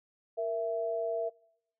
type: tone pair together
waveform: sine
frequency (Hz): 465.8 / 662.7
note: A#4 / E5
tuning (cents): -1 / +9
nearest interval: tritone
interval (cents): 610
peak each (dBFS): -34 / -31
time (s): 0.37-1.3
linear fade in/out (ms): 20
effects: noise-tail reverb RT60 0.8 s tail -26 dB re dry